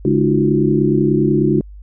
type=tone cluster; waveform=sine; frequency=143.1 / 210.8 / 302.7 / 339.2 / 369.2 Hz; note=D3 / G#3 / D#4 / E4 / F#4; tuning=-45 / +26 / -48 / +50 / -4 cents; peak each=-18 dBFS; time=0.05-1.61 s; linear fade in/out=2 ms; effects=added 50 Hz sine -33 dBFS peak until 1.82 s